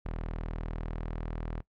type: tone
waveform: sawtooth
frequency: 40.22 Hz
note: E1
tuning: 42 cents flat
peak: -30 dBFS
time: 0.05-1.61 s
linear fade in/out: 10 ms
effects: noise-tail reverb RT60 0.1 s tail -19 dB re dry + low-pass 2000 Hz 12 dB/octave

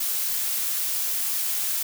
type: noise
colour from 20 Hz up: blue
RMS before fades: -26 dBFS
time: 0-1.83 s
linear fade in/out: 5 ms
effects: none

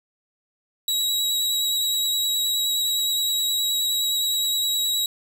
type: tone with vibrato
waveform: sawtooth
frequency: 3864 Hz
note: B7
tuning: 39 cents flat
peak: -18 dBFS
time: 0.88-5.06 s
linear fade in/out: 2 ms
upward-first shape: sine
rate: 9.6 Hz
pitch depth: 19 cents each way
effects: none

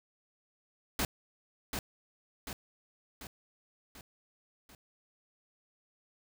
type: noise with echo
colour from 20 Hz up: pink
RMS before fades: -31 dBFS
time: 0.99-1.05 s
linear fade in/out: 2 ms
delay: 740 ms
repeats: 5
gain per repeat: -5 dB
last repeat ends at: 4.75 s
effects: none

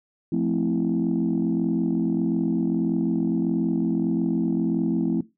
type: chord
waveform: sine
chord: F major seventh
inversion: none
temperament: equal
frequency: 174.61 / 220 / 261.6 / 329.6 Hz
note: F3 / A3 / C4 / E4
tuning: 0 / 0 / 0 / 0 cents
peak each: -25 dBFS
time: 0.32-5.21 s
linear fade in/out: 5 ms
effects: noise-tail reverb RT60 0.2 s tail -17 dB re dry + tanh soft clip ceiling -14 dBFS

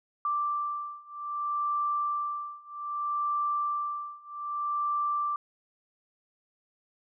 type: beating tone pair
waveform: sine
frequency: 1174.7 / 1175.33 Hz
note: D6 / D6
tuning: 0 / +1 cents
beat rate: 0.63 Hz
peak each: -32 / -31 dBFS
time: 0.25-5.36 s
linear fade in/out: 2 ms
effects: none

